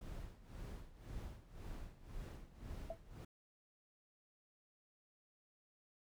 brown noise with tremolo, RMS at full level -47 dBFS, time 0.01-3.25 s, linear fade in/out 5 ms, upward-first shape sine, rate 1.9 Hz, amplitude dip 80%
sine tone with exponential decay, 659.3 Hz, E5, in tune, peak -38 dBFS, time 2.9-2.98 s, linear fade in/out 5 ms, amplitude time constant 17 ms
effects none

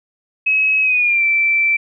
sine tone with pitch glide, 2561 to 2335 Hz, D#7 to D7, +49 to -11 cents, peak -12 dBFS, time 0.46-1.77 s, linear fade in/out 10 ms, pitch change -160 cents, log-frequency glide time 0.82-1.24 s, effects none

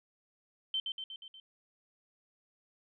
sine tone with echo, 3101 Hz, G7, 19 cents flat, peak -30 dBFS, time 0.74-0.8 s, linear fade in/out 2 ms, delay 120 ms, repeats 5, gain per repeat -4 dB, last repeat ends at 1.4 s, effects none

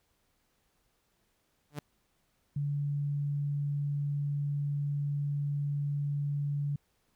sawtooth tone with exponential growth, 146.83 Hz, D3, in tune, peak -29 dBFS, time 1.7-1.79 s, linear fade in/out 0 ms, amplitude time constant 18 ms
sine tone, 143.8 Hz, D3, 36 cents flat, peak -29 dBFS, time 2.56-6.76 s, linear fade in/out 5 ms
effects pink hiss -74 dBFS RMS until 7.15 s

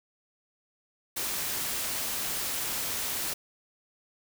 white noise, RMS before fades -32 dBFS, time 1.16-3.34 s, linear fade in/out 10 ms, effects none

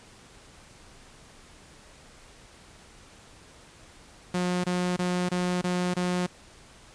sawtooth tone bursts, 179.4 Hz, F3, 47 cents sharp, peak -21 dBFS, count 6, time 4.34-6.265 s, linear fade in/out 5 ms, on 300 ms, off 25 ms, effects pink hiss -52 dBFS RMS until 6.94 s + resampled to 22050 Hz

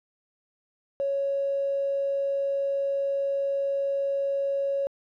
triangle tone, 554.4 Hz, C#5, in tune, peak -20 dBFS, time 1-4.87 s, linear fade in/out 0 ms, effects tanh soft clip ceiling -22 dBFS

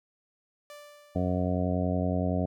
sawtooth tone with exponential decay, 587.3 Hz, D5, in tune, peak -39 dBFS, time 0.7-1.99 s, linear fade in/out 1 ms, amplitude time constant 280 ms
harmonic tone, 90.7 Hz, F#2, 34 cents flat, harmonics 1 / 2 / 3 / 4 / 5 / 6 / 7 / 8, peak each -30 / -30 / -32 / -42 / -38 / -37 / -34 / -39 dBFS, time 1.15-2.46 s, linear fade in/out 10 ms
effects none

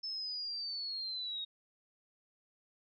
sine linear sweep, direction down, 5274 to 3737 Hz, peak -37 dBFS, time 0.03-1.45 s, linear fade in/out 10 ms, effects none

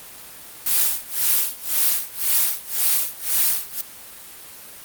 blue noise with tremolo, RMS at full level -17 dBFS, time 0.66-3.81 s, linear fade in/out 2 ms, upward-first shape sine, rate 1.9 Hz, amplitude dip 95%, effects white hiss -40 dBFS RMS until 4.84 s + Opus 32 kbps

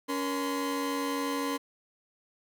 40% pulse tone cluster, 280.2 / 472.8 / 1029 Hz, C#4 / A#4 / C6, +19 / +24 / -29 cents, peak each -31 / -35 / -34 dBFS, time 0.08-1.58 s, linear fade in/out 20 ms, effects none

